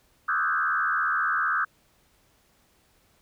sine tone with frequency modulation, 1396.9 Hz, F6, in tune, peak -22 dBFS, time 0.28-1.65 s, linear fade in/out 10 ms, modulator 77.6 Hz, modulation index 2.8, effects pink hiss -64 dBFS RMS until 3.21 s

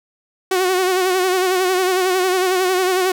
sawtooth tone with vibrato, 370 Hz, F#4, in tune, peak -11 dBFS, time 0.51-3.12 s, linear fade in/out 5 ms, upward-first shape sine, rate 11 Hz, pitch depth 52 cents each way, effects none

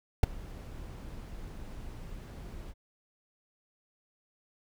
brown noise with ADSR envelope, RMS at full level -19 dBFS, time 0.23-2.74 s, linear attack 4 ms, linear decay 13 ms, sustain -24 dB, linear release 42 ms, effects none

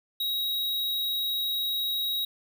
square tone, 3818 Hz, A#7, 41 cents sharp, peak -27 dBFS, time 0.2-2.25 s, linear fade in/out 5 ms, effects none

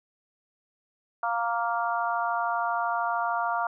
harmonic tone, 233.1 Hz, A#3, in tune, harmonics 3 / 4 / 5 / 6, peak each -29 / -30 / -31 / -32 dBFS, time 1.23-3.67 s, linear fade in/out 2 ms, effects none

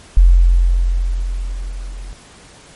sine tone with level ramp, 43.79 Hz, F1, 5 cents sharp, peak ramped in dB -3 to -27 dBFS, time 0.17-2.13 s, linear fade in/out 0 ms, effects pink hiss -42 dBFS RMS until 2.75 s + MP3 48 kbps

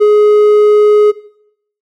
sine tone with hard clipping, 419.4 Hz, G#4, 17 cents sharp, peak -5 dBFS, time 0-1.12 s, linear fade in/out 20 ms, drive 3 dB, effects noise-tail reverb RT60 0.7 s tail -18 dB re dry

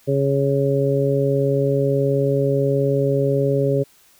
harmonic tone, 138.59 Hz, C#3, in tune, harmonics 1 / 2 / 3 / 4, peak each -20 / -25 / -20 / -22 dBFS, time 0.07-3.84 s, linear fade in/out 20 ms, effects white hiss -54 dBFS RMS until 4.19 s

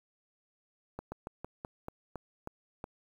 slowing click train, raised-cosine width 1 ms, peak -25 dBFS, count 9, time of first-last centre 0.99-2.841 s, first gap 130 ms, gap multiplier 1.16, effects 9-bit

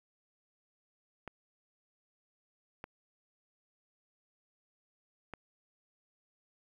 clicks, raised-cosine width 0.5 ms, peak -27 dBFS, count 3, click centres 1.277 / 2.841 / 5.337 s, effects 10-bit

